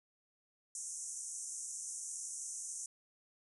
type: band-pass noise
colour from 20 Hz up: pink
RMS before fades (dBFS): -44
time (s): 0.75-2.86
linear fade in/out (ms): 2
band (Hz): 5900 to 9900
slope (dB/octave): 96
effects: none